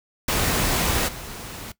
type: noise with level steps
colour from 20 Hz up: pink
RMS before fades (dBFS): -22 / -36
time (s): 0.28-1.72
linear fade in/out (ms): 5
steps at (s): 1.07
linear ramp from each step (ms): 20
effects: noise-tail reverb RT60 0.1 s tail -18 dB re dry